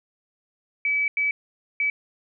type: tone bursts at uneven times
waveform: sine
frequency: 2292 Hz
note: D7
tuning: 43 cents flat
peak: -20 dBFS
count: 3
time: 0.85-1.08 / 1.17-1.31 / 1.8-1.9 s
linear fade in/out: 2 ms
effects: none